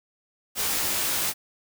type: noise with comb filter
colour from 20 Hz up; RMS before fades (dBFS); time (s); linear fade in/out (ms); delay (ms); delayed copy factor
white; -26; 0.55-1.34; 50; 18; -0.7
effects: none